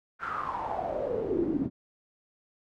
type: noise with band-pass filter sweep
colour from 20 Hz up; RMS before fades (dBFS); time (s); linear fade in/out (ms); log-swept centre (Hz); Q
brown; -31; 0.19-1.7; 50; 1500 to 250; 8.6
effects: none